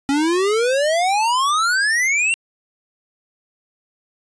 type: exponential sweep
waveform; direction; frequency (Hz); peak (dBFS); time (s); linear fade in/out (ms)
square; up; 272.1 to 2784; -16; 0.09-2.34; 0
effects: resampled to 22050 Hz